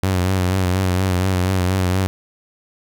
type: tone with vibrato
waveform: sawtooth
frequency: 92.7 Hz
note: F#2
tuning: 4 cents sharp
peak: -12 dBFS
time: 0.03-2.07 s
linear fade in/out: 0 ms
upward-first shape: triangle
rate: 4.2 Hz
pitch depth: 70 cents each way
effects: 9-bit